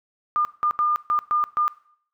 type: tone bursts at uneven times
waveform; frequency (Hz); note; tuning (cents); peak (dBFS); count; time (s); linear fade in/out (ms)
sine; 1207; D6; +47; -18; 6; 0.36-0.45 / 0.63-0.71 / 0.79-0.96 / 1.1-1.19 / 1.31-1.44 / 1.57-1.68; 0
effects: noise-tail reverb RT60 0.6 s tail -19 dB re dry